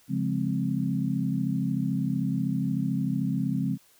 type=chord; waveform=sine; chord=Db major seventh; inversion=none; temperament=equal; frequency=138.59 / 174.61 / 207.7 / 261.6 Hz; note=Db3 / F3 / Ab3 / C4; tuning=0 / 0 / 0 / 0 cents; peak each=-30 dBFS; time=0.08-3.78 s; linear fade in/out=50 ms; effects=white hiss -60 dBFS RMS until 3.99 s